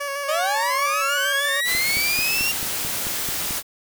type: tone with vibrato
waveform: 15% pulse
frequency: 562 Hz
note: C#5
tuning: 24 cents sharp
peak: -19 dBFS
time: 0-1.61 s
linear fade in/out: 10 ms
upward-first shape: square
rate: 6.4 Hz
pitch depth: 24 cents each way
type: linear sweep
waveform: 30% pulse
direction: up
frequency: 586 to 2799 Hz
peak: -18 dBFS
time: 0.28-2.52 s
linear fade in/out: 10 ms
type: noise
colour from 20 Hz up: white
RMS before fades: -26 dBFS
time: 1.64-3.63 s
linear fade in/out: 50 ms
type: click train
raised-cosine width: 3 ms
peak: -21 dBFS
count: 9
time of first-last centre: 1.75-3.508 s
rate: 4.55 Hz
effects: none